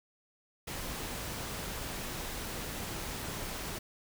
pink noise, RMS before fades -39 dBFS, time 0.67-3.79 s, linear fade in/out 10 ms, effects none

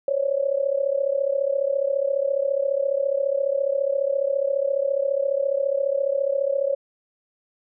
sine tone with amplitude modulation, 553 Hz, C#5, 4 cents flat, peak -16 dBFS, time 0.08-6.75 s, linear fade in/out 2 ms, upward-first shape sine, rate 34.6 Hz, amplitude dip 85%, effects none

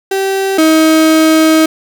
35% pulse tone pair in turn, 387.4 / 317.1 Hz, G4 / D#4, -20 / +33 cents, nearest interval minor third, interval 347 cents, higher first, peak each -10 / -4 dBFS, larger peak second, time 0.11-0.58 / 0.58-1.66 s, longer second, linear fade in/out 5 ms, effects none

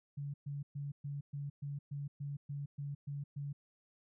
sine tone bursts, 142.4 Hz, C#3, 47 cents sharp, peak -38 dBFS, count 12, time 0.17-3.53 s, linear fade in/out 10 ms, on 170 ms, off 120 ms, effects none

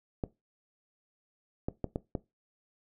clicks, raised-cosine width 2 ms, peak -18 dBFS, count 5, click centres 0.238 / 1.685 / 1.843 / 1.959 / 2.152 s, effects noise-tail reverb RT60 0.2 s tail -18 dB re dry

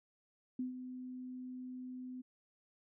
sine tone with ADSR envelope, 253.6 Hz, B3, 46 cents sharp, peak -34 dBFS, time 0.59-2.22 s, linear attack 4 ms, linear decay 130 ms, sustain -9 dB, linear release 15 ms, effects none

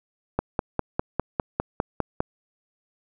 click train, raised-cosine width 1 ms, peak -8 dBFS, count 10, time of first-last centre 0.39-2.205 s, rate 4.96 Hz, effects none

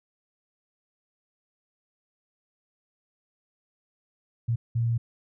sine tone bursts at uneven times, 116.54 Hz, A#2, in tune, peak -22 dBFS, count 2, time 4.48-4.56 / 4.75-4.98 s, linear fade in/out 10 ms, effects none

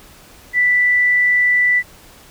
sine tone, 1975.5 Hz, B6, in tune, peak -11 dBFS, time 0.53-1.83 s, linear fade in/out 50 ms, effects pink hiss -44 dBFS RMS until 2.3 s

